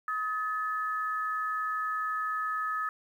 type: tone pair together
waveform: sine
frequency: 1269.7 / 1738 Hz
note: D#6 / A6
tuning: +35 / -22 cents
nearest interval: perfect fourth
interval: 543 cents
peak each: -30 / -35 dBFS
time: 0.08-2.89 s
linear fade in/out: 2 ms
effects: 10-bit